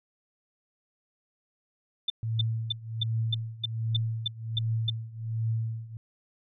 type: tone bursts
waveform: sine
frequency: 3553 Hz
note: A7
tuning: 16 cents sharp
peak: -24 dBFS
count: 10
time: 2.08-4.9 s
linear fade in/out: 5 ms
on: 21 ms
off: 290 ms
type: tone with tremolo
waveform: sine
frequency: 112.7 Hz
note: A2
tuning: 42 cents sharp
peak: -24 dBFS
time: 2.23-5.97 s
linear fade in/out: 0 ms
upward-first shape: triangle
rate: 1.3 Hz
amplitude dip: 90%
effects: none